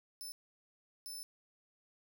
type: tone bursts at uneven times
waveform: 20% pulse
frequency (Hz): 5280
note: E8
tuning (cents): +2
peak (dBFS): -38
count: 2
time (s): 0.21-0.32 / 1.06-1.23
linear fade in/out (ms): 0
effects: none